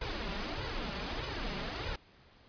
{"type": "noise with flanger", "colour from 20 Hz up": "pink", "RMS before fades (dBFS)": -37, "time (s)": [0.01, 1.96], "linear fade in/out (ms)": 5, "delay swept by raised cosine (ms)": [2, 5.1], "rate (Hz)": 1.6, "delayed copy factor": 0.65, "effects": ["pink hiss -61 dBFS RMS until 2.48 s", "resampled to 11025 Hz"]}